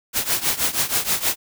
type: noise with tremolo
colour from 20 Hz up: white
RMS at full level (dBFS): -18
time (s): 0.13-1.36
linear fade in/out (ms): 50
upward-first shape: triangle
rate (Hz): 6.3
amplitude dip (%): 90
effects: none